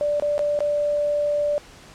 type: tone with dropouts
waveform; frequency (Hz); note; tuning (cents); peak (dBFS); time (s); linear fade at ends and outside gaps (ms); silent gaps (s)
sine; 587; D5; -1; -19; 0.01-1.58; 0; 0.198-0.223 / 0.38-0.392 / 0.59-0.605
effects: pink hiss -46 dBFS RMS until 1.94 s + low-pass 8000 Hz 12 dB/octave